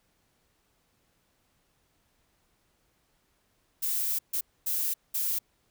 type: noise bursts at uneven times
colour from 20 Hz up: violet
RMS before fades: -29 dBFS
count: 4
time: 3.82-4.19 / 4.33-4.41 / 4.66-4.94 / 5.14-5.39 s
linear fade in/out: 10 ms
effects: pink hiss -71 dBFS RMS until 5.7 s